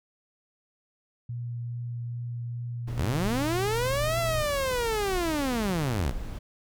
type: tone with vibrato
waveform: sine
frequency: 119.4 Hz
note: A#2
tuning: 42 cents sharp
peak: -31 dBFS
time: 1.29-4.42 s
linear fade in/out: 5 ms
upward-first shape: triangle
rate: 2.4 Hz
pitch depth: 11 cents each way
type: noise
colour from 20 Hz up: brown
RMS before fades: -36 dBFS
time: 2.87-6.39 s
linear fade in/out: 10 ms
type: linear two-way sweep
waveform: sawtooth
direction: up then down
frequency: 53.7 to 679 to 53.7 Hz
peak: -22 dBFS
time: 2.97-6.12 s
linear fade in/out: 20 ms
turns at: 4.19 s
effects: none